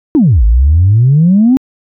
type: exponential two-way sweep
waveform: sine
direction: down then up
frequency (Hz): 337.2 to 51.1 to 272.9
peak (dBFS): -3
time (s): 0.15-1.57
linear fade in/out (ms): 0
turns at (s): 0.44
effects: tanh soft clip ceiling 0 dBFS